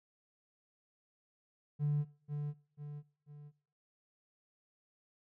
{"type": "tone with echo", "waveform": "triangle", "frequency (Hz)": 146.83, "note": "D3", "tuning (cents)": 0, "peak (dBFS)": -26, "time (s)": [1.79, 2.05], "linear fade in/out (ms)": 50, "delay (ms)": 490, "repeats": 3, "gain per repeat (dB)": -7, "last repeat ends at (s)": 3.52, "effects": ["noise-tail reverb RT60 0.6 s tail -23 dB re dry", "tanh soft clip ceiling -26 dBFS"]}